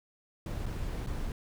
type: noise with dropouts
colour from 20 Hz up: brown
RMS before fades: -35 dBFS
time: 0.46-1.32 s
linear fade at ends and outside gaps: 2 ms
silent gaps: 0.659-0.663 / 1.064-1.07 s
effects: none